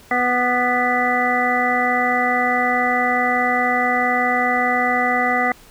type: harmonic tone with a mistuned harmonic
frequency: 247.7 Hz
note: B3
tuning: 5 cents sharp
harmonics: 1 / 2 / 3 / 5 / 6 / 7 / 8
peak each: -25 / -26 / -20 / -24 / -31 / -31 / -20 dBFS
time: 0.11-5.52 s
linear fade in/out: 2 ms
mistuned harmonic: 5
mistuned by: -25 cents
effects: pink hiss -47 dBFS RMS until 5.7 s